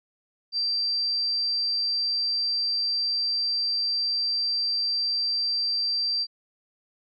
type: tone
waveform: sine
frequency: 4699 Hz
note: D8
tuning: in tune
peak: -23 dBFS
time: 0.52-6.27 s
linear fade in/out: 50 ms
effects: none